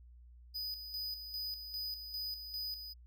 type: tone with tremolo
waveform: square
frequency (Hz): 4978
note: D#8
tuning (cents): 0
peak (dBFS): -38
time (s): 0.54-2.94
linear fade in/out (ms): 20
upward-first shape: square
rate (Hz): 2.5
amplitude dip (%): 55
effects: added 60 Hz sine -54 dBFS peak until 3.06 s